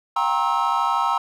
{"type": "tone cluster", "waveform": "triangle", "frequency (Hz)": [719, 792, 938, 1070, 1302], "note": ["F#5", "G5", "A#5", "C6", "E6"], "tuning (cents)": [-50, 18, 11, 38, -22], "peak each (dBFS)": [-30, -24, -21, -23, -22], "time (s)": [0.16, 1.18], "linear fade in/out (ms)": 5, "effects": []}